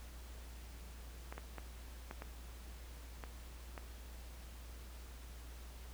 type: clicks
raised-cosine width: 0.5 ms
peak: -30 dBFS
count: 7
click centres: 1.325 / 1.38 / 1.583 / 2.111 / 2.221 / 3.238 / 3.778 s
effects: added 59 Hz sine -49 dBFS peak until 5.93 s + pink hiss -58 dBFS RMS until 5.93 s